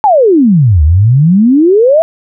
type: exponential two-way sweep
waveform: sine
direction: down then up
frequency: 888 to 72.1 to 673 Hz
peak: -3 dBFS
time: 0.04-2.02 s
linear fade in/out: 0 ms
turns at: 0.83 s
effects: none